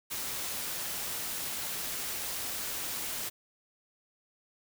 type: noise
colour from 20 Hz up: white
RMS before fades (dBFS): -36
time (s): 0.1-3.3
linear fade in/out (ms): 20
effects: none